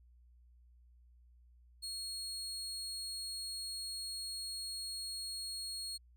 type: tone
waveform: 30% pulse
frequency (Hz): 4300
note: C8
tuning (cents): +47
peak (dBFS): -37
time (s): 1.82-5.98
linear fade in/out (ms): 20
effects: added 60 Hz sine -60 dBFS peak until 6.16 s